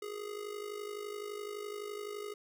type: tone with amplitude modulation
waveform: square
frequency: 415.3 Hz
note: G#4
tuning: in tune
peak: -37 dBFS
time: 0.02-2.34 s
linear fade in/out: 5 ms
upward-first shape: sine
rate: 51.8 Hz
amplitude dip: 70%
effects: none